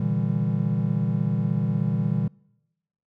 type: chord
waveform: triangle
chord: E half-diminished seventh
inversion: second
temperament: just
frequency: 118.67 / 148.33 / 164.81 / 197.78 Hz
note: Bb2 / D3 / E3 / G3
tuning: +31 / +18 / 0 / +16 cents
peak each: -25 dBFS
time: 0-2.28 s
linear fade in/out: 5 ms
effects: noise-tail reverb RT60 0.9 s tail -26 dB re dry